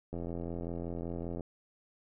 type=click train; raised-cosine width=2 ms; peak=-26 dBFS; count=110; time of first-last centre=0.13-1.408 s; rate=85.3 Hz; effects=none